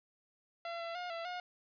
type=tone with pitch steps; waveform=sawtooth; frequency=679 / 673 / 714 / 670 / 718 Hz; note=F5 / E5 / F5 / E5 / F5; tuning=-49 / +36 / +38 / +28 / +48 cents; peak=-35 dBFS; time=0.65-1.4 s; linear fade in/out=2 ms; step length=150 ms; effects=resampled to 11025 Hz + 12-bit